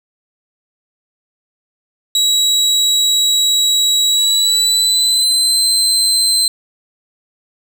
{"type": "tone with pitch glide", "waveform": "30% pulse", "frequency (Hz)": [3881, 4098], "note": ["B7", "C8"], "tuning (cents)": [-31, -37], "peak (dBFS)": -8, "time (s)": [2.15, 6.48], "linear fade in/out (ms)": 2, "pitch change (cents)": 94, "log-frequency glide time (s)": [4.07, 5.6], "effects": []}